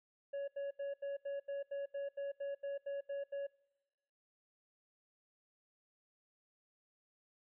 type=tone bursts; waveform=triangle; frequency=560 Hz; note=C#5; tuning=18 cents sharp; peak=-36 dBFS; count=14; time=0.33-3.47 s; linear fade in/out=10 ms; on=150 ms; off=80 ms; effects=noise-tail reverb RT60 0.9 s tail -24 dB re dry + resampled to 8000 Hz

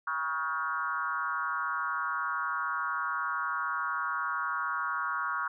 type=tone with frequency modulation; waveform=sine; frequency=1268 Hz; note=D#6; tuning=32 cents sharp; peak=-29 dBFS; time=0.07-5.48 s; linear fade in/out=5 ms; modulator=153 Hz; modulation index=1.7; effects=none

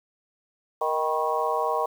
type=harmonic tone with a mistuned harmonic; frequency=156.2 Hz; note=D#3; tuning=7 cents sharp; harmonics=3 / 4 / 5 / 6 / 7; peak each=-29 / -29 / -29 / -29 / -29 dBFS; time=0.81-1.86 s; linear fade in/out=5 ms; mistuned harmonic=6; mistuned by=+60 cents; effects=8-bit

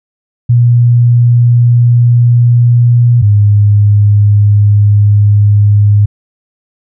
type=tone pair in turn; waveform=sine; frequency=120 / 103.24 Hz; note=B2 / G#2; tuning=-49 / -10 cents; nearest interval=minor third; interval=261 cents; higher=first; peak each=-3 dBFS; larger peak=neither; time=0.49-3.22 / 3.22-6.06 s; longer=second; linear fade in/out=10 ms; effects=none

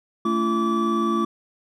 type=tone cluster; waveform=triangle; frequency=221.7 / 282.2 / 340.7 / 1155 Hz; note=A3 / C#4 / F4 / D6; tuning=+13 / +31 / -43 / -29 cents; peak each=-22 / -31 / -22 / -22 dBFS; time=0.25-1.25 s; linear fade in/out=5 ms; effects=none

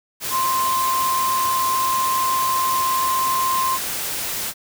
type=tone in noise; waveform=sine; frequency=1046.5 Hz; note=C6; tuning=in tune; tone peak=-18 dBFS; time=0.3-3.79 s; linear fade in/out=50 ms; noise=white; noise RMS=-26 dBFS; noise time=0.2-4.54 s; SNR=+5 dB; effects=none

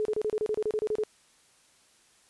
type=tone bursts; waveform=sine; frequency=427.8 Hz; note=A4; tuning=49 cents flat; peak=-25 dBFS; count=13; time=0-1.036 s; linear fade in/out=0 ms; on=52 ms; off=30 ms; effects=white hiss -62 dBFS RMS until 2.29 s + resampled to 24000 Hz

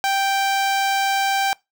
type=tone with notch filter; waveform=sawtooth; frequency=784 Hz; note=G5; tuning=in tune; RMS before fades=-20 dBFS; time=0.04-1.53 s; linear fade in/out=0 ms; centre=11000 Hz; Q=1.5; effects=noise-tail reverb RT60 0.2 s tail -23 dB re dry

